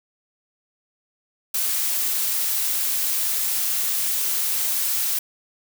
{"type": "noise", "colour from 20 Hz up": "blue", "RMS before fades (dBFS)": -23, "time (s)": [1.54, 5.19], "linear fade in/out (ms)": 5, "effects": []}